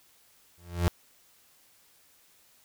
35% pulse tone with exponential growth, 86.8 Hz, F2, 10 cents flat, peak -17 dBFS, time 0.58-0.88 s, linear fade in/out 0 ms, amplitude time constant 65 ms, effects white hiss -62 dBFS RMS until 2.64 s

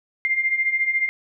sine beating tone pair, 2093 / 2107 Hz, C7 / C7, 0 / +12 cents, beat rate 14 Hz, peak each -25 / -20 dBFS, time 0.25-1.09 s, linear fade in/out 0 ms, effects none

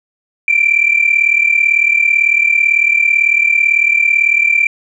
sine tone pair together, 2333 / 2371 Hz, D7 / D7, -12 / +16 cents, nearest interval unison, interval 28 cents, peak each -11 dBFS, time 0.48-4.67 s, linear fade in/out 2 ms, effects tanh soft clip ceiling -1 dBFS

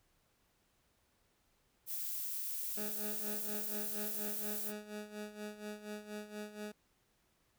violet noise, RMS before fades -40 dBFS, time 1.86-4.73 s, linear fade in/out 50 ms
20% pulse tone with tremolo, 210 Hz, G#3, 19 cents sharp, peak -36 dBFS, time 2.77-6.72 s, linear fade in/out 5 ms, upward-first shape sine, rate 4.2 Hz, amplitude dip 75%
effects pink hiss -75 dBFS RMS until 7.58 s

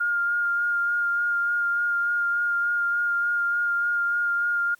sine tone with vibrato, 1410 Hz, F6, 16 cents sharp, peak -21 dBFS, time 0-4.75 s, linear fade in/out 10 ms, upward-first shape sine, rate 3.4 Hz, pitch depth 16 cents each way, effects white hiss -61 dBFS RMS until 4.79 s + Opus 32 kbps

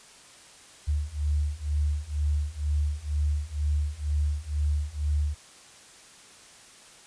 sine beating tone pair, 73 / 75.1 Hz, D2 / D2, -10 / +39 cents, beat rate 2.1 Hz, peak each -28 / -27 dBFS, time 0.87-5.35 s, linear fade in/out 20 ms, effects white hiss -51 dBFS RMS until 7.06 s + resampled to 22050 Hz

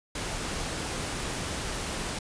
pink noise, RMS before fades -33 dBFS, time 0.15-2.19 s, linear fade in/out 5 ms, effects resampled to 22050 Hz

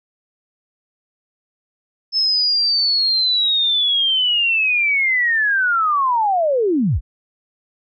sine linear sweep, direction down, 5260 to 31.87 Hz, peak -14 dBFS, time 2.12-7.01 s, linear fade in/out 50 ms, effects none

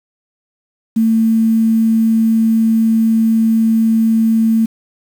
sine tone with quantisation, 224 Hz, A3, 31 cents sharp, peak -9 dBFS, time 0.96-4.66 s, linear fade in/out 10 ms, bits 6, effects none

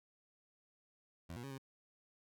20% pulse tone with pitch steps, 85 / 120.1 / 137.6 / 134.3 Hz, F2 / B2 / C#3 / C3, -46 / -48 / -12 / +46 cents, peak -40 dBFS, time 1.29-1.582 s, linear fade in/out 10 ms, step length 73 ms, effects none

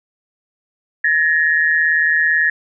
sine tone pair together, 1706.7 / 1864.7 Hz, G#6 / A#6, +47 / 0 cents, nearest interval major second, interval 153 cents, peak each -15 dBFS, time 1.04-2.5 s, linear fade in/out 5 ms, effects none

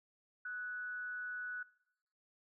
sine tone with frequency modulation, 1480 Hz, F#6, in tune, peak -40 dBFS, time 0.45-1.63 s, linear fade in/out 5 ms, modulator 203 Hz, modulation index 0.26, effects noise-tail reverb RT60 0.9 s tail -23 dB re dry

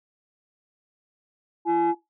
sine tone pair together, 339.7 / 845.2 Hz, F4 / G#5, -48 / +30 cents, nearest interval octave + major third, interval 1578 cents, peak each -20 / -20 dBFS, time 1.65-1.95 s, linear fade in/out 50 ms, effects noise-tail reverb RT60 0.2 s tail -19 dB re dry + tanh soft clip ceiling -16 dBFS

